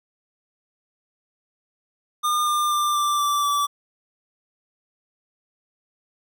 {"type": "tone with pitch steps", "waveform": "square", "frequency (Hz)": [1211, 1199.9, 1188.8, 1177.9, 1167, 1156.3], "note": ["D#6", "D6", "D6", "D6", "D6", "D6"], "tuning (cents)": [-47, 37, 21, 5, -11, -27], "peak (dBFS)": -20, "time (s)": [2.23, 3.67], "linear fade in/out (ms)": 20, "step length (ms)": 240, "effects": []}